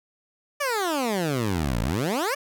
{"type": "exponential two-way sweep", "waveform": "15% pulse", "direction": "down then up", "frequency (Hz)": [599, 53, 599], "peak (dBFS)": -17, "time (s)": [0.6, 2.35], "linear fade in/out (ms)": 10, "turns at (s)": 1.81, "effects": []}